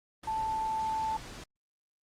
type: tone in noise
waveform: sine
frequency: 880 Hz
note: A5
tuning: in tune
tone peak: -29 dBFS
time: 0.27-1.17 s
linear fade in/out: 5 ms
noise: pink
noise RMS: -45 dBFS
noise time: 0.23-1.44 s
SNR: +13 dB
effects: low-pass 8000 Hz 12 dB/octave + Opus 24 kbps